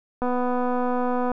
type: click train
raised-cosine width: 1 ms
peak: -13 dBFS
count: 273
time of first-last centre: 0.22-1.317 s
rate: 248 Hz
effects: none